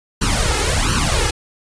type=noise with flanger; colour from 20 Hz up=pink; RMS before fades=-17 dBFS; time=0.21-1.31 s; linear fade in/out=10 ms; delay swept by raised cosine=0.68 to 2.38 ms; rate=1.4 Hz; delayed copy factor=+1; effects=resampled to 22050 Hz